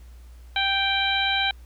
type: harmonic tone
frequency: 784 Hz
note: G5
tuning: in tune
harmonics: 1 / 2 / 3 / 4 / 5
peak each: -27 / -27 / -27 / -27 / -27 dBFS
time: 0.56-1.51 s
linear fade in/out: 2 ms
effects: added 60 Hz sine -42 dBFS peak until 1.65 s + pink hiss -59 dBFS RMS until 1.65 s